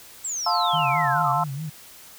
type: exponential sweep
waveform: sine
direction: down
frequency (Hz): 7902 to 1102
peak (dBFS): -26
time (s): 0.24-1.33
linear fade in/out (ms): 10
type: chord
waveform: sine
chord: F major seventh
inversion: none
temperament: equal with one note detuned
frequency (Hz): 704.1 / 880 / 1046.5 / 1318.5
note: F5 / A5 / C6 / E6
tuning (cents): +14 / 0 / 0 / 0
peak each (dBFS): -25 / -25 / -25 / -26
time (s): 0.46-1.44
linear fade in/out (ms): 5
type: tone with vibrato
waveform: sine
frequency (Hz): 146.83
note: D3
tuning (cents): 0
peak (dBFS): -28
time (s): 0.73-1.7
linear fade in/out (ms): 10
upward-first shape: sine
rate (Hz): 4.7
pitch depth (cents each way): 150
effects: white hiss -46 dBFS RMS until 2.18 s